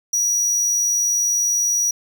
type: tone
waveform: square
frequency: 5800 Hz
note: F#8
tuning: 35 cents flat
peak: -17 dBFS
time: 0.13-1.91 s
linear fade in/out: 5 ms
effects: none